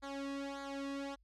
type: tone with flanger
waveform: sawtooth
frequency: 277.2 Hz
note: C#4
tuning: in tune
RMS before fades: -42 dBFS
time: 0.02-1.16 s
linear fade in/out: 20 ms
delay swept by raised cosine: 0.36 to 1.36 ms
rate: 1.7 Hz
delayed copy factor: -0.9
effects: added 50 Hz sine -66 dBFS peak until 1.23 s + low-pass 6000 Hz 12 dB/octave